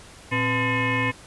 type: tone with frequency modulation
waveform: sine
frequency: 1024 Hz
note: C6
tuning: 38 cents flat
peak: -20 dBFS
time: 0.31-1.12 s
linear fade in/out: 20 ms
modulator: 380 Hz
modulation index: 3.9
effects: pink hiss -46 dBFS RMS until 1.26 s + resampled to 24000 Hz